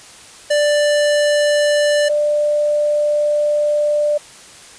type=tone pair in turn; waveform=square / sine; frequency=589 / 593.1 Hz; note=D5 / D5; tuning=+5 / +17 cents; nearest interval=unison; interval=12 cents; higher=second; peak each=-13 dBFS; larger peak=neither; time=0.5-2.09 / 2.09-4.18 s; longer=second; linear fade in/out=10 ms; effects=white hiss -40 dBFS RMS until 4.78 s + resampled to 22050 Hz